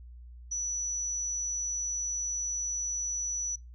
sine tone, 5920 Hz, F#8, in tune, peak -30 dBFS, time 0.51-3.56 s, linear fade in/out 10 ms, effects noise-tail reverb RT60 0.2 s tail -24 dB re dry + added 60 Hz sine -45 dBFS peak until 3.74 s

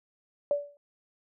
sine tone with exponential decay, 577 Hz, D5, 31 cents flat, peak -20 dBFS, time 0.51-0.77 s, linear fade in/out 1 ms, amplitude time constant 55 ms, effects none

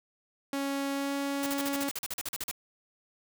sawtooth tone with pitch glide, 277.2 to 279.6 Hz, C#4 to C#4, 0 to +15 cents, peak -26 dBFS, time 0.53-1.89 s, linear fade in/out 2 ms, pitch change +15 cents, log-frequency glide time 0.93-1.14 s
white noise bursts, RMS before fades -35 dBFS, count 15, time 1.43-2.513 s, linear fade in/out 2 ms, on 33 ms, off 42 ms
effects none

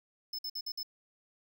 square tone bursts, 5230 Hz, E8, 15 cents flat, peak -36 dBFS, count 5, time 0.33-0.831 s, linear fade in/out 5 ms, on 57 ms, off 54 ms, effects 12-bit

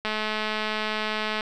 click train, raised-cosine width 0.3 ms, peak -12 dBFS, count 293, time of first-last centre 0.05-1.408 s, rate 215 Hz, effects none

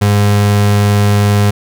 35% pulse tone, 102.5 Hz, G#2, 22 cents flat, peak -6 dBFS, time 0.01-1.51 s, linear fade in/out 10 ms, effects none

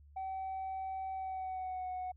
sine tone with pitch glide, 764 to 736.7 Hz, G5 to F#5, -45 to -8 cents, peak -35 dBFS, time 0.16-2.12 s, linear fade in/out 10 ms, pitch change -63 cents, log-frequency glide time 1.14-1.89 s, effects tanh soft clip ceiling -35 dBFS + added 72 Hz sine -56 dBFS peak until 2.16 s

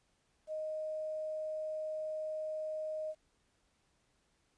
sine tone with quantisation, 622.3 Hz, D#5, in tune, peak -36 dBFS, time 0.47-3.15 s, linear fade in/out 50 ms, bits 11, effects pink hiss -75 dBFS RMS until 4.57 s + resampled to 22050 Hz

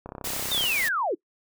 click train, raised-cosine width 1 ms, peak -22 dBFS, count 20, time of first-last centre 0.06-0.639 s, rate 32.8 Hz
white noise, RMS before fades -31 dBFS, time 0.24-0.89 s, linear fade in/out 10 ms
sine linear sweep, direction down, 3712 to 292.5 Hz, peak -23 dBFS, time 0.51-1.15 s, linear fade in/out 10 ms
effects noise-tail reverb RT60 0.1 s tail -23 dB re dry

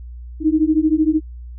sine beating tone pair, 305.5 / 318.5 Hz, D#4 / D#4, -32 / +41 cents, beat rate 13 Hz, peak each -16 dBFS, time 0.4-1.21 s, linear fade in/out 50 ms, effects added 60 Hz sine -31 dBFS peak until 1.58 s

